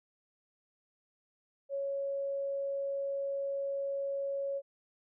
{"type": "tone", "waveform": "sine", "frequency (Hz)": 554.4, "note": "C#5", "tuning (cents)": 0, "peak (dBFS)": -32, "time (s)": [1.69, 4.62], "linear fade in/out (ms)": 50, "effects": []}